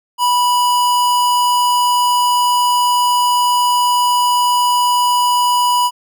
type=tone; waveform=square; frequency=981 Hz; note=B5; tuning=12 cents flat; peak=-12 dBFS; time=0.18-5.91 s; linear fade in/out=50 ms; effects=none